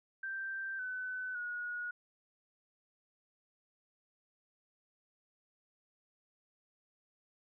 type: tone with pitch steps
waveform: sine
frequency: 1568 / 1508.5 / 1451.2 Hz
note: G6 / F#6 / F#6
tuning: 0 / +33 / -34 cents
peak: -37 dBFS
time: 0.23-1.91 s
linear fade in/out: 5 ms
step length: 560 ms
effects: none